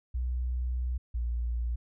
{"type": "tone pair in turn", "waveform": "sine", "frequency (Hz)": [61.9, 59.04], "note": ["B1", "A#1"], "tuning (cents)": [5, 23], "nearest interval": "minor second", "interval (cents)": 82, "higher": "first", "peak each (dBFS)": -28, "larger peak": "neither", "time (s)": [[0.14, 0.98], [1.14, 1.76]], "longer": "first", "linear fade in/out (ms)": 10, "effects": []}